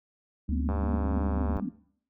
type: band-pass noise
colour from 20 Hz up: white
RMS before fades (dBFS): -33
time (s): 0.48-1.7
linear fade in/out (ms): 10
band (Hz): 180 to 280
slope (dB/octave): 96
type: tone with pitch glide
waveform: sine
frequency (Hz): 73.7 to 73.28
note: D2 to D2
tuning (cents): +7 to -3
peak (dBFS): -27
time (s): 0.49-1.57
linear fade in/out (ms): 0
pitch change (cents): -10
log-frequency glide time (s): 1.1-1.36
type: click train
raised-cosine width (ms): 1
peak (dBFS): -21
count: 91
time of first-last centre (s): 0.69-1.597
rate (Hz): 99.2
effects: noise-tail reverb RT60 0.6 s tail -19 dB re dry